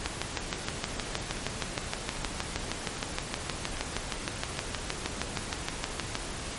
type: two click trains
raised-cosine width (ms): 0.2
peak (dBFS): -11 / -21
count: 40 / 5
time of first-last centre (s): 0.06-6.154 / 1.37-4.57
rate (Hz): 6.4 / 1.25
effects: pink hiss -37 dBFS RMS until 6.58 s + MP3 48 kbps